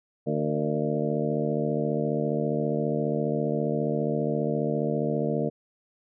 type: harmonic tone with a mistuned harmonic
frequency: 74.8 Hz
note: D2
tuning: 32 cents sharp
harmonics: 2 / 3 / 4 / 5 / 6 / 7 / 8 / 9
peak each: -30 / -30 / -33 / -35 / -30 / -40 / -32 / -37 dBFS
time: 0.26-5.5 s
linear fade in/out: 20 ms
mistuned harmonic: 6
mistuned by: +41 cents
effects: none